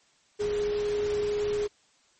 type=tone in noise; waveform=sine; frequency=415.3 Hz; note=G#4; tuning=in tune; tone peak=-25 dBFS; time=0.39-1.68 s; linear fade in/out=20 ms; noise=pink; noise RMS=-40 dBFS; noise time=0.39-1.68 s; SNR=+12 dB; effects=white hiss -64 dBFS RMS until 2.19 s + MP3 32 kbps